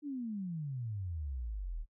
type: exponential sweep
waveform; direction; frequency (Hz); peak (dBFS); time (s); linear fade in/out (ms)
sine; down; 303.3 to 36.27; -36; 0.02-1.86; 50
effects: noise-tail reverb RT60 0.1 s tail -26 dB re dry